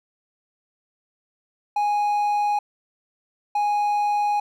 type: tone bursts at uneven times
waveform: triangle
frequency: 828 Hz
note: G#5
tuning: 5 cents flat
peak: -17 dBFS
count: 2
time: 1.76-2.59 / 3.55-4.4 s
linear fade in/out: 5 ms
effects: none